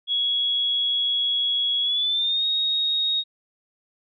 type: tone with pitch glide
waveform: sine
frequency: 3342 to 3751 Hz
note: G#7 to A#7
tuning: +10 to +10 cents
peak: -20 dBFS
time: 0.07-3.24 s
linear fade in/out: 50 ms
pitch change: +200 cents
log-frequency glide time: 1.82-2.46 s
effects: none